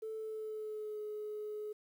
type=tone with pitch glide; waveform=sine; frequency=439.4 to 423.5 Hz; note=A4 to G#4; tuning=-2 to +34 cents; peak=-38 dBFS; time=0.02-1.73 s; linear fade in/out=10 ms; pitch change=-64 cents; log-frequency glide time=0.15-1.01 s; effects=tanh soft clip ceiling -34 dBFS + 11-bit